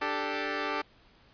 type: chord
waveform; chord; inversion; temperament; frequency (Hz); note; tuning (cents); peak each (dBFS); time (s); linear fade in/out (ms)
10% pulse; D suspended fourth; none; equal; 293.7 / 392 / 440; D4 / G4 / A4; 0 / 0 / 0; -26; 0.01-0.82; 10
effects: pink hiss -60 dBFS RMS until 1.33 s + resampled to 11025 Hz